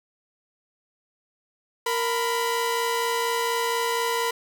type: tone pair together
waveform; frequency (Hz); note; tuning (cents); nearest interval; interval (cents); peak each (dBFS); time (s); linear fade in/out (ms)
sawtooth; 465.6 / 995.4; A#4 / B5; -2 / +13; octave + minor second; 1315; -22; 1.86-4.31; 5
effects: none